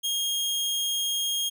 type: tone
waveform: sawtooth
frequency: 3247 Hz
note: G#7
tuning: 40 cents flat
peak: -22 dBFS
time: 0.03-1.5 s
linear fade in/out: 20 ms
effects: none